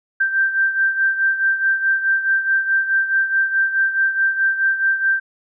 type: beating tone pair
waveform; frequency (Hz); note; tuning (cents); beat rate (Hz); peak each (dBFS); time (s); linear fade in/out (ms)
sine; 1568 / 1572.7; G6 / G6; 0 / +5; 4.7; -16 / -22; 0.2-5.2; 10
effects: none